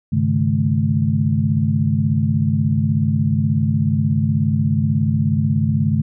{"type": "tone cluster", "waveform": "sine", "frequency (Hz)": [100.4, 136.8, 153.3, 215.4], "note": ["G2", "C#3", "D#3", "A3"], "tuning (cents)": [42, -23, -25, -37], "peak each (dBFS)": -20, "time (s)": [0.12, 6.02], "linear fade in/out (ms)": 10, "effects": []}